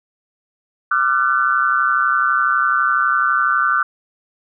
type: tone cluster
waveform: sine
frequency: 1186 / 1372 / 1504 Hz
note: D6 / F6 / F#6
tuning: +17 / -31 / +28 cents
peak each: -18 dBFS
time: 0.91-3.83 s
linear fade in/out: 5 ms
effects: none